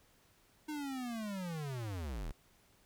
square linear sweep, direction down, 308.4 to 31.12 Hz, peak -39 dBFS, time 0.68-2.32 s, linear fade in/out 10 ms, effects pink hiss -68 dBFS RMS until 2.85 s

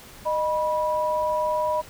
sine tone pair together, 615.5 / 977 Hz, D#5 / B5, -19 / -19 cents, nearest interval minor sixth, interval 800 cents, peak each -24 dBFS, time 0.25-1.82 s, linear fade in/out 20 ms, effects pink hiss -45 dBFS RMS until 1.89 s

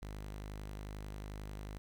sawtooth tone, 51.2 Hz, G#1, 24 cents flat, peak -39 dBFS, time 0.02-1.78 s, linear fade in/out 0 ms, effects 12-bit

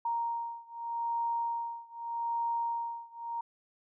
sine beating tone pair, 932.3 / 933.12 Hz, A#5 / A#5, 0 / +1 cents, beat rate 0.82 Hz, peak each -34 / -35 dBFS, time 0.05-3.41 s, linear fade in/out 5 ms, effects none

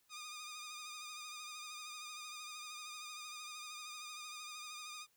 10% pulse tone with vibrato, 1222 Hz, D#6, 32 cents flat, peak -38 dBFS, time 0.09-5.07 s, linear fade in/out 50 ms, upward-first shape triangle, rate 13 Hz, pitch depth 48 cents each way, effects white hiss -75 dBFS RMS until 5.16 s

